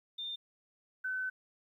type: tone pair in turn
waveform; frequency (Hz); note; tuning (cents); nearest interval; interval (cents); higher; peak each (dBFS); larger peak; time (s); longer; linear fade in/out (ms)
sine; 3608 / 1517; A7 / F#6; +43 / +43; octave + minor third; 1500; first; -37 / -33; second; 0.18-0.36 / 1.04-1.3; second; 10
effects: 12-bit